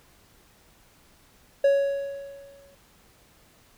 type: tone with exponential decay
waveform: triangle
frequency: 557 Hz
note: C#5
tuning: 8 cents sharp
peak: -13 dBFS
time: 1.64-2.75 s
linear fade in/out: 5 ms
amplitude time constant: 240 ms
effects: pink hiss -58 dBFS RMS until 3.77 s